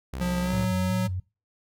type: tone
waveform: sawtooth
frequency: 65.41 Hz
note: C2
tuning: in tune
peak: -28 dBFS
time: 0.13-0.65 s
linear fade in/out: 5 ms
type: tone with pitch glide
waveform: square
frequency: 178.3 to 184.8 Hz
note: F3 to F#3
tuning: +36 to -2 cents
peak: -25 dBFS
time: 0.2-1.08 s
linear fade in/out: 20 ms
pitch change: +62 cents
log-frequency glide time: 0.42-0.54 s
type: tone with vibrato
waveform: sine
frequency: 101.3 Hz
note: G#2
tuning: 43 cents flat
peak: -27 dBFS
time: 0.53-1.2 s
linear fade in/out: 5 ms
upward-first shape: square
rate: 2.7 Hz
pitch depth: 170 cents each way
effects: noise-tail reverb RT60 0.3 s tail -23 dB re dry